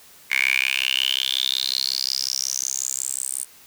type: tone with high-pass filter sweep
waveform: 10% pulse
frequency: 65.5 Hz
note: C2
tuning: 2 cents sharp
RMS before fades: -24 dBFS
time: 0.3-3.45 s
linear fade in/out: 20 ms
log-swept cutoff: 2100 to 9100 Hz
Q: 9.4
effects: white hiss -49 dBFS RMS until 3.66 s